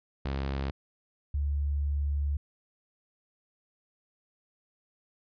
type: tone pair in turn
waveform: sawtooth / sine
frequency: 68.1 / 71.81 Hz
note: C#2 / D2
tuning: -30 / -38 cents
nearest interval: minor second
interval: 92 cents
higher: second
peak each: -26 dBFS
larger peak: neither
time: 0.25-0.71 / 1.34-2.37 s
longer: second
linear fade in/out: 5 ms
effects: resampled to 11025 Hz